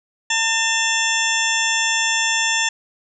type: harmonic tone with a mistuned harmonic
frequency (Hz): 900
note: A5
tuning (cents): +39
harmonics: 1 / 2 / 3 / 4 / 6 / 7 / 8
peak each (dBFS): -27 / -22 / -22 / -24 / -28 / -28 / -26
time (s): 0.3-2.69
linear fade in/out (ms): 5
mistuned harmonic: 4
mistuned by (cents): -68
effects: none